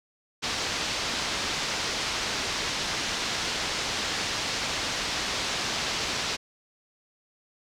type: low-pass noise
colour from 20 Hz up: white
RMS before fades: -30 dBFS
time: 0.42-6.37 s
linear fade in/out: 20 ms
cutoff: 5700 Hz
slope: 24 dB/octave
effects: none